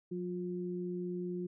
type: tone pair together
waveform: sine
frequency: 179.92 / 355.3 Hz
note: F#3 / F4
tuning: -48 / +30 cents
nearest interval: octave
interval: 1178 cents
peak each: -38 / -38 dBFS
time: 0.11-1.47 s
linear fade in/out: 10 ms
effects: none